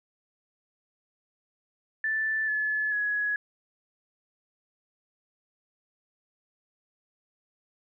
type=tone with pitch steps; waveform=sine; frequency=1760 / 1718.8 / 1678.6 Hz; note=A6 / A6 / G#6; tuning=0 / -41 / +18 cents; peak=-25 dBFS; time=2.04-3.36 s; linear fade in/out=2 ms; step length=440 ms; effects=none